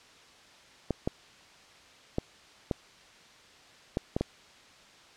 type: clicks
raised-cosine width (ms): 2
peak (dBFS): -14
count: 7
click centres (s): 0.907 / 1.075 / 2.184 / 2.712 / 3.971 / 4.165 / 4.21
effects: white hiss -55 dBFS RMS until 5.16 s + low-pass 5000 Hz 12 dB/octave